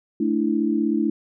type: chord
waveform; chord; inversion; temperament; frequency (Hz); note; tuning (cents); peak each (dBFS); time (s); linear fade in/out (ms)
sine; A suspended fourth; none; equal; 220 / 293.7 / 329.6; A3 / D4 / E4; 0 / 0 / 0; -23; 0.2-1.1; 5
effects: none